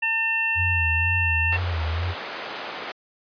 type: harmonic tone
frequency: 900 Hz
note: A5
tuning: 39 cents sharp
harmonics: 1 / 2 / 3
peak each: -33 / -26 / -22 dBFS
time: 0.02-1.57 s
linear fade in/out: 10 ms
type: tone with vibrato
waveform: sine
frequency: 84.4 Hz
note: E2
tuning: 41 cents sharp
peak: -23 dBFS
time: 0.55-2.15 s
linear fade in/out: 50 ms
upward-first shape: sine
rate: 2.1 Hz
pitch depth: 100 cents each way
type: band-pass noise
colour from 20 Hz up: pink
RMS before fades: -34 dBFS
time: 1.52-2.92 s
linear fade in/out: 5 ms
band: 490 to 3400 Hz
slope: 12 dB/octave
effects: resampled to 11025 Hz